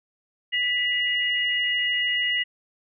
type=tone pair together; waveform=sine; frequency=1972.9 / 2866 Hz; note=B6 / F7; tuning=-2 / +44 cents; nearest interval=tritone; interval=646 cents; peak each=-24 dBFS; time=0.52-2.44 s; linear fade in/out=20 ms; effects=none